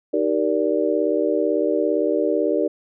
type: chord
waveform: sine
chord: Eb major seventh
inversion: none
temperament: just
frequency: 311.1 / 388.9 / 466.7 / 583.4 Hz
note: Eb4 / G4 / Bb4 / D5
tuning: 0 / -14 / +2 / -12 cents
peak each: -23 dBFS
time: 0.13-2.68 s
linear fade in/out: 10 ms
effects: none